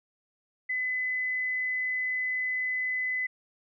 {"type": "tone", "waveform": "sine", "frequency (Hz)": 2014, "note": "B6", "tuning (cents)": 33, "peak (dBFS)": -27, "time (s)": [0.69, 3.27], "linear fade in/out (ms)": 10, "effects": []}